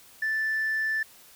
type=tone; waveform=sine; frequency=1760 Hz; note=A6; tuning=in tune; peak=-23 dBFS; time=0.22-1.03 s; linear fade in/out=5 ms; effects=tanh soft clip ceiling -22 dBFS + white hiss -53 dBFS RMS until 1.35 s